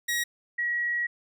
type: tone pair in turn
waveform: sawtooth / sine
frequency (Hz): 1900 / 1913.2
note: A#6 / A#6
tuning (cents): +33 / +44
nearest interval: unison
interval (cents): 11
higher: second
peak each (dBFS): -22 / -25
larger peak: first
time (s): 0.08-0.24 / 0.58-1.07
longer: second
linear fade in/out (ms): 10
effects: none